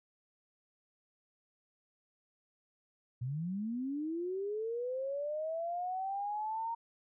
sine linear sweep, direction up, 116.54 to 930 Hz, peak -34 dBFS, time 3.21-6.75 s, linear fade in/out 10 ms, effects none

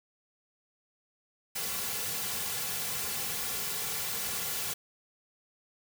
white noise with comb filter, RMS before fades -34 dBFS, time 1.55-4.74 s, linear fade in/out 10 ms, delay 3.2 ms, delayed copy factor -0.85, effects none

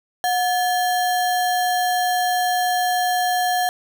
sine tone with sample-and-hold, 727 Hz, F#5, 31 cents flat, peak -17 dBFS, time 0.24-3.69 s, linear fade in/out 0 ms, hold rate 2450 Hz, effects none

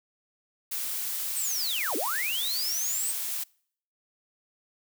blue noise, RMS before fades -32 dBFS, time 0.71-3.44 s, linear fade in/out 10 ms
sine linear two-way sweep, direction down then up, 8400 to 261.6 to 8400 Hz, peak -29 dBFS, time 1.36-3.12 s, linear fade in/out 5 ms, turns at 1.96 s
effects noise-tail reverb RT60 0.6 s tail -26 dB re dry

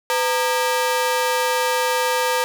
sawtooth ring-modulated tone, 713 Hz, F5, 36 cents sharp, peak -11 dBFS, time 0.1-2.44 s, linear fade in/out 0 ms, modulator 209 Hz, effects none

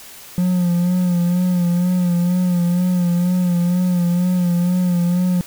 triangle tone with vibrato, 177.5 Hz, F3, 28 cents sharp, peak -12 dBFS, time 0.38-5.41 s, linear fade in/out 0 ms, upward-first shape sine, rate 2.1 Hz, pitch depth 42 cents each way, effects white hiss -39 dBFS RMS until 5.46 s

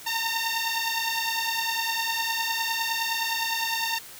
10% pulse beating tone pair, 907 / 916.8 Hz, A#5 / A#5, -48 / -29 cents, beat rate 9.8 Hz, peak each -20 dBFS, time 0.06-3.99 s, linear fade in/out 10 ms, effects white hiss -44 dBFS RMS until 4.19 s

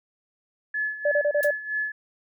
sine tone with tremolo, 1715 Hz, A6, 45 cents flat, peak -23 dBFS, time 0.74-1.92 s, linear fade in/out 5 ms, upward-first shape sine, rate 3.1 Hz, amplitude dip 75%
sine tone bursts, 587.3 Hz, D5, in tune, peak -19 dBFS, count 5, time 1.05-1.508 s, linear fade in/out 5 ms, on 66 ms, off 32 ms
blue noise with exponential decay, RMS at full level -31 dBFS, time 1.43-1.52 s, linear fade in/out 0 ms, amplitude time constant 19 ms
effects none

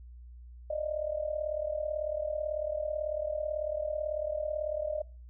sine tone with amplitude modulation, 609 Hz, D#5, 37 cents flat, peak -27 dBFS, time 0.7-5.02 s, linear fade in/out 5 ms, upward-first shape sine, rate 38.1 Hz, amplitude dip 80%, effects noise-tail reverb RT60 0.4 s tail -25 dB re dry + added 60 Hz sine -46 dBFS peak until 5.29 s

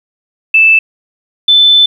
sine tone pair in turn, 2637 / 3520 Hz, E7 / A7, 0 / 0 cents, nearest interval perfect fourth, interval 500 cents, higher second, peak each -3 dBFS, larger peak neither, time 0.54-0.79 / 1.48-1.86 s, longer second, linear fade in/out 5 ms, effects 7-bit

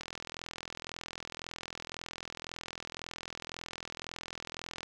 click train, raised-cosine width 0.2 ms, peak -22 dBFS, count 203, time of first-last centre 0.01-4.831 s, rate 41.9 Hz, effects none

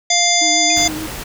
harmonic tone, 698.5 Hz, F5, in tune, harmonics 1 / 3 / 5 / 7 / 9 / 10, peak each -19 / -19 / -19 / -19 / -19 / -19 dBFS, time 0.1-0.88 s, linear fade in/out 5 ms
triangle tone with vibrato, 311.1 Hz, D#4, in tune, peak -22 dBFS, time 0.41-1.07 s, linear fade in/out 10 ms, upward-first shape triangle, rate 7 Hz, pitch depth 43 cents each way
sine tone with exponential decay, 2458 Hz, D#7, 22 cents flat, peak -21 dBFS, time 0.7-0.79 s, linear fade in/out 2 ms, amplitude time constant 18 ms
pink noise, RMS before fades -28 dBFS, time 0.76-1.24 s, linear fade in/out 10 ms
effects none

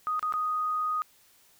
sine tone with dropouts, 1244.5 Hz, D#6, in tune, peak -26 dBFS, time 0.07-1.02 s, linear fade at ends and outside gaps 0 ms, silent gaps 0.194-0.228 / 0.324-0.338 s, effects white hiss -61 dBFS RMS until 1.59 s

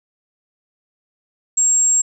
sine tone, 7540 Hz, A#8, 19 cents sharp, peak -12 dBFS, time 1.57-2.02 s, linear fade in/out 10 ms, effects none

